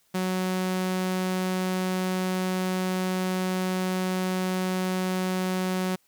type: tone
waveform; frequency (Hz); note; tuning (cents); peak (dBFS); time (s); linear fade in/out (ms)
sawtooth; 185.2; F#3; +2; -21; 0.14-5.96; 10
effects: white hiss -66 dBFS RMS until 6.07 s